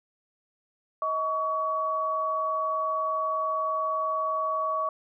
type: tone pair together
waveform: sine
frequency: 633 / 1127.9 Hz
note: D#5 / C#6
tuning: +30 / +30 cents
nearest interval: minor seventh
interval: 1000 cents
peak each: -31 / -26 dBFS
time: 1.02-4.89 s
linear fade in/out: 2 ms
effects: none